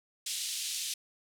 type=band-pass noise; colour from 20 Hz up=pink; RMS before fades=-36 dBFS; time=0.26-0.94 s; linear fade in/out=5 ms; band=3100 to 11000 Hz; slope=24 dB/octave; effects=none